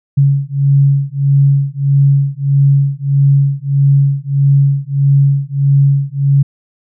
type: beating tone pair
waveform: sine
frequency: 138.6 / 140.2 Hz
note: C#3 / C#3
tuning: 0 / +20 cents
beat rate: 1.6 Hz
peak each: -11 dBFS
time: 0.17-6.43 s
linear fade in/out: 10 ms
effects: none